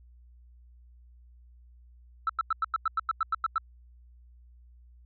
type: tone bursts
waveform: sine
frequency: 1318.5 Hz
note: E6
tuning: in tune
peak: -22 dBFS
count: 12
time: 2.27-3.581 s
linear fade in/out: 2 ms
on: 24 ms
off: 93 ms
effects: tanh soft clip ceiling -20 dBFS + added 60 Hz sine -52 dBFS peak until 5.05 s